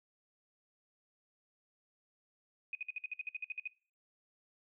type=tone bursts; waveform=sine; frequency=2500 Hz; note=D#7; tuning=8 cents sharp; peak=-36 dBFS; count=13; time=2.73-3.675 s; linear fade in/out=2 ms; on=21 ms; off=56 ms; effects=noise-tail reverb RT60 0.4 s tail -22 dB re dry